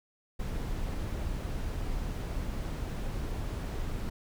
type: noise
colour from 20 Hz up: brown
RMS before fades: -34 dBFS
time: 0.39-4.1 s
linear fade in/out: 10 ms
effects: none